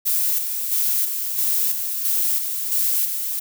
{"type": "noise with tremolo", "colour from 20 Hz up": "violet", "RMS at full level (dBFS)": -20, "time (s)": [0.05, 3.4], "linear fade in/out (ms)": 20, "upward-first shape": "square", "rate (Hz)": 1.5, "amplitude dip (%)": 45, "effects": []}